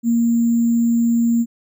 sine tone with sample-and-hold, 233.1 Hz, A#3, in tune, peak -13 dBFS, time 0.03-1.46 s, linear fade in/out 50 ms, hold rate 7350 Hz, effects none

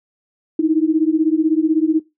sine beating tone pair, 309.2 / 325.2 Hz, D#4 / E4, -11 / -23 cents, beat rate 16 Hz, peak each -16 dBFS, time 0.59-2 s, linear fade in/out 5 ms, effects noise-tail reverb RT60 0.2 s tail -18 dB re dry

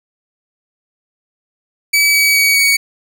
sawtooth tone with pitch steps, 2289 / 2275 / 2260 / 2246 Hz, D7 / C#7 / C#7 / C#7, -45 / +44 / +33 / +22 cents, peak -6 dBFS, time 1.93-2.77 s, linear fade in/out 10 ms, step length 210 ms, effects none

